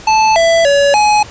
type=tone with pitch steps; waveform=square; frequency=874 / 665 / 566 / 841 Hz; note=A5 / E5 / C#5 / G#5; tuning=-12 / +15 / +36 / +22 cents; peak=-8 dBFS; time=0.07-1.23 s; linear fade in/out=5 ms; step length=290 ms; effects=pink hiss -33 dBFS RMS until 1.3 s + resampled to 16000 Hz

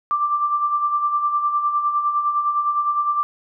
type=tone with tremolo; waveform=sine; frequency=1178 Hz; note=D6; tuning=5 cents sharp; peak=-15 dBFS; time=0.11-3.23 s; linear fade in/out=0 ms; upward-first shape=sine; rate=9.8 Hz; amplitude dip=55%; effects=none

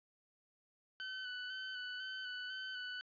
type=tone with vibrato; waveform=25% pulse; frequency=1508 Hz; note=F#6; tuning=32 cents sharp; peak=-38 dBFS; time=1-3.01 s; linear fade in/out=0 ms; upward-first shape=square; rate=2 Hz; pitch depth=20 cents each way; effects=resampled to 11025 Hz

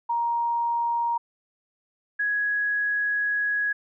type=tone pair in turn; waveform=sine; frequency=939 / 1668.6 Hz; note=A#5 / G#6; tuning=+12 / +8 cents; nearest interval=minor seventh; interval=996 cents; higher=second; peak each=-22 dBFS; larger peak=neither; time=0.09-1.18 / 2.19-3.73 s; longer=second; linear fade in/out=10 ms; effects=none

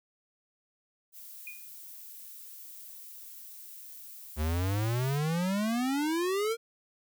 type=noise; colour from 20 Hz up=violet; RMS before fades=-47 dBFS; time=1.12-5.2 s; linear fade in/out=50 ms
type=tone with exponential decay; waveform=sine; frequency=2453 Hz; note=D#7; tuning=25 cents flat; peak=-37 dBFS; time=1.47-1.71 s; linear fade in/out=2 ms; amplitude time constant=51 ms
type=exponential sweep; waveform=square; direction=up; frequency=73.3 to 469.6 Hz; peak=-28 dBFS; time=4.36-6.57 s; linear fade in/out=50 ms
effects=none

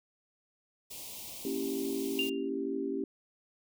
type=band-stop noise; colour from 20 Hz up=white; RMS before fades=-44 dBFS; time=0.9-2.3 s; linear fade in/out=10 ms; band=1000 to 2300 Hz; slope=48 dB/octave
type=chord; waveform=sine; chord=A# diminished seventh; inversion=none; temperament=equal; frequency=233.1 / 277.2 / 329.6 / 392 Hz; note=A#3 / C#4 / E4 / G4; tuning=0 / 0 / 0 / 0 cents; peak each=-41 / -35 / -40 / -35 dBFS; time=1.45-3.04 s; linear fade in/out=2 ms
type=tone with exponential decay; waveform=sine; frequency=2794 Hz; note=F7; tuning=in tune; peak=-26 dBFS; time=2.19-2.49 s; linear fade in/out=1 ms; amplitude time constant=65 ms
effects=none

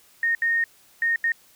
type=tone bursts at uneven times; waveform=sine; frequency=1847 Hz; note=A#6; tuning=16 cents flat; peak=-19 dBFS; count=4; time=0.23-0.35 / 0.42-0.64 / 1.02-1.16 / 1.24-1.32 s; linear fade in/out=2 ms; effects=white hiss -56 dBFS RMS until 1.55 s

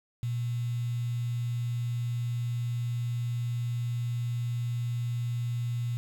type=tone with quantisation; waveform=sine; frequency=120 Hz; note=B2; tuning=49 cents flat; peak=-28 dBFS; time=0.23-5.97 s; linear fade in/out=0 ms; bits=8; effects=none

